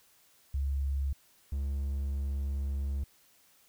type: tone pair in turn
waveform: sine / triangle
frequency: 69 / 69.24 Hz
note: C#2 / C#2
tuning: -7 / -1 cents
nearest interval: unison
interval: 6 cents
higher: second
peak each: -28 dBFS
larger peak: neither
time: 0.54-1.13 / 1.52-3.04 s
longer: second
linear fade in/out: 5 ms
effects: white hiss -64 dBFS RMS until 3.68 s